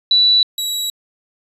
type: tone pair in turn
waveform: sine / sawtooth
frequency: 3951 / 3892 Hz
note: B7 / B7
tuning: 0 / -26 cents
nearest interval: unison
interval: 26 cents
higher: first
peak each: -9 / -16 dBFS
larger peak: first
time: 0.11-0.43 / 0.58-0.9 s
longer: neither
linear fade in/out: 2 ms
effects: resampled to 32000 Hz